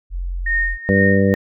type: tone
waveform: sine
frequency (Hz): 44.28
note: F1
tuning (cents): +25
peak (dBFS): -21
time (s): 0.1-0.78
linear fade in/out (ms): 50
type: tone with tremolo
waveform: sine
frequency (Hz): 1844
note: A#6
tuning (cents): -19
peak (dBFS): -15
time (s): 0.46-1.35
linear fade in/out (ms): 5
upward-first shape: sine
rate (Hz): 2.2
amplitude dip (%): 85
type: harmonic tone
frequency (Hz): 98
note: G2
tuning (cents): 0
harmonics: 1 / 2 / 3 / 4 / 5 / 6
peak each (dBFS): -19 / -15 / -23 / -23 / -18 / -25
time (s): 0.89-1.34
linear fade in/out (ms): 0
effects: none